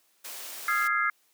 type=high-pass noise; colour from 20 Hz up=white; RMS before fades=-40 dBFS; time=0.24-0.88 s; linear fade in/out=10 ms; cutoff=370 Hz; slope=12 dB/octave
type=chord; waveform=sine; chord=F minor seventh; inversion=third; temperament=equal with one note detuned; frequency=1244.5 / 1372.9 / 1661.2 / 2093 Hz; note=Eb6 / F6 / Ab6 / C7; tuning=0 / -30 / 0 / 0 cents; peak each=-29 dBFS; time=0.68-1.1 s; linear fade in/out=2 ms
effects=white hiss -67 dBFS RMS until 1.33 s + high-pass 200 Hz 12 dB/octave